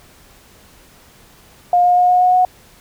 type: tone with pitch steps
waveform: sine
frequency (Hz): 710 / 714.5 / 719.1 / 723.7 / 728.3 / 732.9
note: F5 / F5 / F#5 / F#5 / F#5 / F#5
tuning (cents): +28 / +39 / -50 / -39 / -28 / -17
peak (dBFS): -9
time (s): 1.73-2.45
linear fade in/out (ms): 2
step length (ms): 120
effects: pink hiss -47 dBFS RMS until 2.8 s